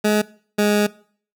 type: tone pair in turn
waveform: 20% pulse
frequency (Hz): 211 / 207.9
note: G#3 / G#3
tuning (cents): +28 / +2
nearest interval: unison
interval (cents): 26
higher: first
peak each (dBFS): -10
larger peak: neither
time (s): 0.04-0.22 / 0.58-0.87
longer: second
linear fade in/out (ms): 10
effects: noise-tail reverb RT60 0.5 s tail -21 dB re dry